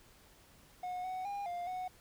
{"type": "tone with pitch steps", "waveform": "triangle", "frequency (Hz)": [726, 744, 807, 702, 737], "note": ["F#5", "F#5", "G#5", "F5", "F#5"], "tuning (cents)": [-33, 9, -50, 9, -7], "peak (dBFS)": -35, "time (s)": [0.83, 1.88], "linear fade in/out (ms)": 5, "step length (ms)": 210, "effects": ["pink hiss -62 dBFS RMS until 2 s"]}